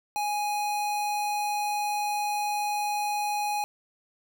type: tone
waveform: square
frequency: 830.6 Hz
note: G#5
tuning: in tune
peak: -27 dBFS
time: 0.16-3.64 s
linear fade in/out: 0 ms
effects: none